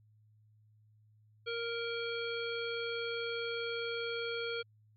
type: harmonic tone with a mistuned harmonic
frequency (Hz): 466.2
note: A#4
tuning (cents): 0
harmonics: 1 / 3 / 5 / 7 / 9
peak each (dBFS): -37 / -41 / -43 / -43 / -47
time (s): 1.46-4.63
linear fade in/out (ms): 20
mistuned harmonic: 9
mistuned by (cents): +65
effects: added 107 Hz sine -62 dBFS peak until 4.96 s + MP3 64 kbps